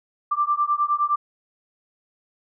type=beating tone pair; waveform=sine; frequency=1174.7 / 1184.4 Hz; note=D6 / D6; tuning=0 / +14 cents; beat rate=9.7 Hz; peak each=-22 dBFS; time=0.31-1.16 s; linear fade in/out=10 ms; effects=none